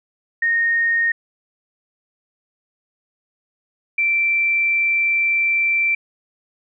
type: tone pair in turn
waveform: sine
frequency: 1851 / 2344 Hz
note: A#6 / D7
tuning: -13 / -4 cents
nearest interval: major third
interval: 409 cents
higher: second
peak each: -15 dBFS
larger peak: neither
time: 0.42-1.12 / 3.98-5.95 s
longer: second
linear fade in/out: 5 ms
effects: none